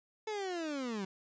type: linear sweep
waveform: 30% pulse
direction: down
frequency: 441.3 to 185.4 Hz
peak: -33 dBFS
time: 0.27-1.05 s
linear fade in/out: 5 ms
effects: resampled to 16000 Hz + 12-bit